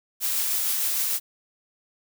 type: noise with tremolo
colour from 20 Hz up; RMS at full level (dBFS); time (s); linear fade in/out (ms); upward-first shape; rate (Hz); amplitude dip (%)
blue; -24; 0.2-1.2; 50; triangle; 6.5; 25
effects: none